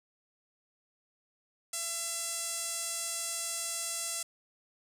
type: tone with band-pass filter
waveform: sawtooth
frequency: 673 Hz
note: E5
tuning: 36 cents sharp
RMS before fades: -36 dBFS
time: 1.73-4.23 s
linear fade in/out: 5 ms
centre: 8300 Hz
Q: 2.3
effects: none